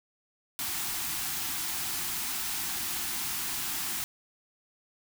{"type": "band-stop noise", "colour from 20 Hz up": "white", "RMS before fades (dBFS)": -33, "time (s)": [0.59, 4.04], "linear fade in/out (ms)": 0, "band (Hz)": [390, 690], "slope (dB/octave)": 96, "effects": []}